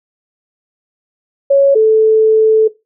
sine tone pair in turn, 554.4 / 438.2 Hz, C#5 / A4, 0 / -7 cents, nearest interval major third, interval 407 cents, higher first, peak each -5 dBFS, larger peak neither, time 1.5-1.75 / 1.75-2.68 s, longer second, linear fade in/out 10 ms, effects noise-tail reverb RT60 0.2 s tail -17 dB re dry

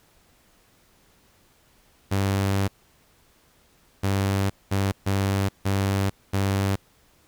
sawtooth tone bursts at uneven times, 98 Hz, G2, in tune, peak -17 dBFS, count 6, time 2.11-2.68 / 4.03-4.5 / 4.71-4.92 / 5.06-5.49 / 5.65-6.1 / 6.33-6.76 s, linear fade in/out 10 ms, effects pink hiss -60 dBFS RMS until 7.27 s

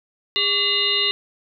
harmonic tone with a mistuned harmonic, 406 Hz, G#4, 39 cents flat, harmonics 1 / 3 / 5 / 7 / 9 / 10, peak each -30 / -33 / -27 / -21 / -23 / -24 dBFS, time 0.36-1.11 s, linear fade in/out 0 ms, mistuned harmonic 3, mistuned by -110 cents, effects none

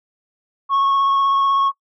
sine tone with vibrato, 1100 Hz, C#6, 14 cents flat, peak -11 dBFS, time 0.69-1.72 s, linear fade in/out 50 ms, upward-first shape triangle, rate 16 Hz, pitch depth 15 cents each way, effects noise-tail reverb RT60 0.1 s tail -21 dB re dry + tanh soft clip ceiling -13 dBFS

